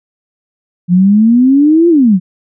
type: exponential two-way sweep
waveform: sine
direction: up then down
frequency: 172.4 to 349.9 to 172.4 Hz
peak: -4 dBFS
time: 0.88-2.2 s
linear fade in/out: 50 ms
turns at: 1.89 s
effects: none